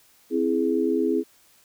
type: chord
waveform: sine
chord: C augmented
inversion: none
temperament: equal with one note detuned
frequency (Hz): 261.6 / 329.6 / 417.7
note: C4 / E4 / G#4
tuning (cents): 0 / 0 / +10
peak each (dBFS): -25 / -24 / -24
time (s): 0.3-1.24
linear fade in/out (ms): 50
effects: white hiss -58 dBFS RMS until 1.64 s